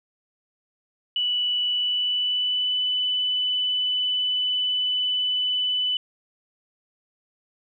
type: tone with pitch glide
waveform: sine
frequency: 2958 to 2994 Hz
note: F#7 to F#7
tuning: -1 to +20 cents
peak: -21 dBFS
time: 1.16-5.97 s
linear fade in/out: 2 ms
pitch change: +21 cents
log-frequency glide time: 1.68-2.78 s
effects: none